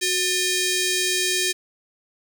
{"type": "ring-modulated tone", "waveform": "10% pulse", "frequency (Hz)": 1409, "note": "F6", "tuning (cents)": 15, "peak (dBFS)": -9, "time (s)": [0.01, 1.53], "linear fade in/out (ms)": 20, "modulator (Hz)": 1040, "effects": []}